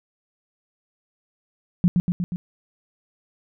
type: tone with echo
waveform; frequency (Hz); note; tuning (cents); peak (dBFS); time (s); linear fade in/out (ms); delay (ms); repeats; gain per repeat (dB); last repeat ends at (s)
sine; 177; F3; +23; -12; 1.84-1.88; 0; 120; 4; -3; 2.36
effects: none